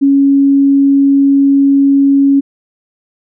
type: tone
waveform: sine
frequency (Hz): 277.2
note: C#4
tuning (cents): 0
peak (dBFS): -5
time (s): 0.01-2.41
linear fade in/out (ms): 20
effects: none